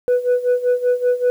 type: tone with tremolo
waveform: sine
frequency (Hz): 493.9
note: B4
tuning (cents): 0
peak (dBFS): -9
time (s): 0.08-1.3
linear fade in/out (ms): 0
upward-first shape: sine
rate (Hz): 5.2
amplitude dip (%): 85
effects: tanh soft clip ceiling -11 dBFS + 8-bit